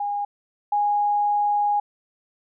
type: tone pair in turn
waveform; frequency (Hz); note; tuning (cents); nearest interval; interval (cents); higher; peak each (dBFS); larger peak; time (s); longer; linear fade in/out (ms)
sine; 817 / 825.1; G#5 / G#5; -29 / -12; unison; 17; second; -23 / -18; second; 0-0.25 / 0.72-1.8; second; 5
effects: none